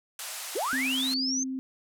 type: band-pass noise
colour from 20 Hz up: white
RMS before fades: -38 dBFS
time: 0.19-1.14 s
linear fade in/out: 2 ms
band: 600 to 12000 Hz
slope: 24 dB/octave
type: linear sweep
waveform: sine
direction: up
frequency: 304.2 to 6390 Hz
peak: -27 dBFS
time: 0.55-1.44 s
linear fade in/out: 10 ms
type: tone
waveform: sine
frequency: 262.3 Hz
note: C4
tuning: 4 cents sharp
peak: -30 dBFS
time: 0.73-1.59 s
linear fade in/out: 0 ms
effects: none

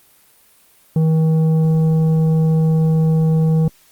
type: tone with tanh clipping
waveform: triangle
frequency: 159.6 Hz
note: D#3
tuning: 44 cents sharp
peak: -13 dBFS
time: 0.96-3.68 s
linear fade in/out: 2 ms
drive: 12 dB
effects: white hiss -52 dBFS RMS until 3.91 s + Opus 32 kbps

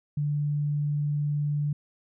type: tone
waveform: sine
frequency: 146.83 Hz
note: D3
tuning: in tune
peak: -24 dBFS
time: 0.17-1.73 s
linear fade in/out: 5 ms
effects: none

